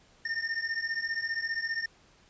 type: beating tone pair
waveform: square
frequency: 1808 / 1823 Hz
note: A6 / A#6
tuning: +47 / -39 cents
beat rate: 15 Hz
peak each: -35 / -33 dBFS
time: 0.25-1.86 s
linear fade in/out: 5 ms
effects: pink hiss -61 dBFS RMS until 2.29 s + resampled to 16000 Hz